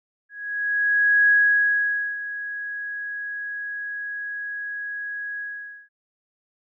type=tone with ADSR envelope; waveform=sine; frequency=1661.2 Hz; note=G#6; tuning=in tune; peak=-13 dBFS; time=0.29-5.89 s; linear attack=1000 ms; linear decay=880 ms; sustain=-15 dB; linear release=490 ms; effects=none